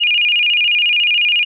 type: tone with vibrato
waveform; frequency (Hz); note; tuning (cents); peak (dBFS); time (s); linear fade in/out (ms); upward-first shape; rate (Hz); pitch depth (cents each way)
sine; 2637; E7; 0; -11; 0-1.45; 20; square; 14; 140
effects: none